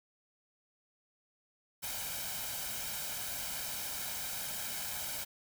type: noise with comb filter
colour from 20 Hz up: white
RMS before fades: -39 dBFS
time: 1.82-5.25 s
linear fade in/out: 20 ms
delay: 1.3 ms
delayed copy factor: +0.6
effects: none